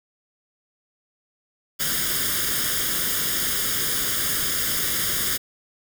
white noise with comb filter, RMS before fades -24 dBFS, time 1.79-5.38 s, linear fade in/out 20 ms, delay 0.59 ms, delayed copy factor +0.75, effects none

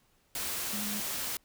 sine tone in noise, 207.7 Hz, G#3, in tune, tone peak -37 dBFS, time 0.73-1 s, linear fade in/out 2 ms, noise white, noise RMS -35 dBFS, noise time 0.35-1.37 s, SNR -5 dB, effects pink hiss -69 dBFS RMS until 1.44 s

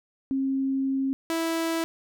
sine / sawtooth tone pair in turn, 268.8 / 328.6 Hz, C4 / E4, +47 / -5 cents, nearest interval minor third, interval 348 cents, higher second, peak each -23 / -21 dBFS, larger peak second, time 0.31-1.13 / 1.3-1.84 s, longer first, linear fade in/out 0 ms, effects none

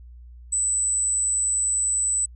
sine tone, 7990 Hz, B8, 19 cents sharp, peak -20 dBFS, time 0.52-2.26 s, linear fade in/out 10 ms, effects added 60 Hz sine -41 dBFS peak until 2.35 s

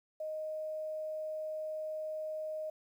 sine tone with quantisation, 622.3 Hz, D#5, in tune, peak -36 dBFS, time 0.2-2.7 s, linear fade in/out 5 ms, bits 11, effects none

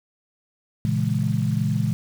sine chord, A# half-diminished seventh, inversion none, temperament equal, 116.54 / 138.59 / 164.81 / 207.7 Hz, A#2 / C#3 / E3 / G#3, 0 / 0 / 0 / 0 cents, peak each -24 / -25 / -26 / -26 dBFS, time 0.85-1.93 s, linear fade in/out 0 ms, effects 7-bit

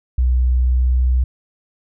sine tone with pitch glide, 62.4 to 62.91 Hz, B1 to B1, +19 to +33 cents, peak -12 dBFS, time 0.18-1.24 s, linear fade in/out 5 ms, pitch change +14 cents, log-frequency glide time 0.49-1.03 s, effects none

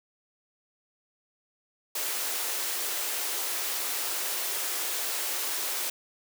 white high-pass noise, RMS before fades -31 dBFS, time 1.95-5.9 s, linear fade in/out 5 ms, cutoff 310 Hz, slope 48 dB/octave, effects none

